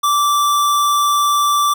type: tone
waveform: square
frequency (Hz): 1167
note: D6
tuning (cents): -11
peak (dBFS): -13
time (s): 0.03-1.74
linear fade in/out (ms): 10
effects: none